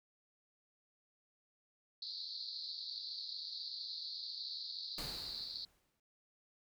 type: band-pass noise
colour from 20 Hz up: pink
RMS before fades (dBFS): -45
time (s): 2.02-5.65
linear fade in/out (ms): 2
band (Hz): 4000 to 4700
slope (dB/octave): 96
type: noise with exponential decay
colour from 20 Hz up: pink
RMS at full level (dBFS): -44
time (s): 4.98-6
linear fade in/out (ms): 2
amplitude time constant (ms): 220
effects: none